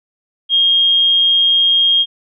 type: tone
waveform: sine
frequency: 3238 Hz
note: G#7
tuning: 45 cents flat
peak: -9 dBFS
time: 0.49-2.06 s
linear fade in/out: 50 ms
effects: none